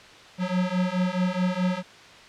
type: beating tone pair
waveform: square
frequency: 180 / 184.7 Hz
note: F#3 / F#3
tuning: -47 / -3 cents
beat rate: 4.7 Hz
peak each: -27 / -26 dBFS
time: 0.38-1.83 s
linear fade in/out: 50 ms
effects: white hiss -47 dBFS RMS until 2.28 s + low-pass 4000 Hz 12 dB/octave